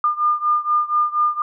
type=beating tone pair; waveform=sine; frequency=1206 / 1210.2 Hz; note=D6 / D#6; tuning=+46 / -48 cents; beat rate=4.2 Hz; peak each=-18 / -20 dBFS; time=0.04-1.42 s; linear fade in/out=2 ms; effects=none